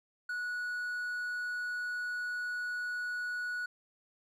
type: tone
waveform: triangle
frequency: 1466 Hz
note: F#6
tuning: 16 cents flat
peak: -32 dBFS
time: 0.29-3.66 s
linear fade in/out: 5 ms
effects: none